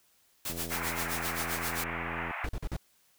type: noise with tremolo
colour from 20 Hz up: white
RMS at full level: -34 dBFS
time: 0.45-1.84 s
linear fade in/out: 2 ms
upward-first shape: sine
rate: 7.6 Hz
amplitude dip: 80%
type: click train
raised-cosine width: 2 ms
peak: -28 dBFS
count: 153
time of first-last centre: 0.5-2.31 s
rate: 84 Hz
type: band-pass noise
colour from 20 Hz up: white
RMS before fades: -37 dBFS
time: 0.7-2.47 s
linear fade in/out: 20 ms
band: 650 to 2400 Hz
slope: 48 dB/octave
type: noise bursts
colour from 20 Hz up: brown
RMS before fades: -33 dBFS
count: 4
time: 2.44-2.766 s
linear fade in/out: 2 ms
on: 50 ms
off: 42 ms
effects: white hiss -67 dBFS RMS until 3.18 s